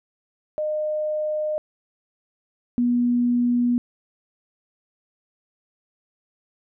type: tone pair in turn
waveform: sine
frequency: 611 / 242.5 Hz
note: D#5 / B3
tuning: -32 / -31 cents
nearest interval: octave + major third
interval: 1599 cents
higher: first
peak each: -22 / -17 dBFS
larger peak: second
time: 0.58-1.58 / 2.78-3.78 s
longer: neither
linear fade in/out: 0 ms
effects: none